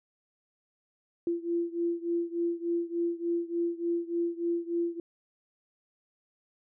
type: beating tone pair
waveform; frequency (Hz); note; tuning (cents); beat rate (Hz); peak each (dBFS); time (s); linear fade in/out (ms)
sine; 340 / 343.4; F4 / F4; -46 / -29; 3.4; -30 / -32; 1.27-5; 2
effects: none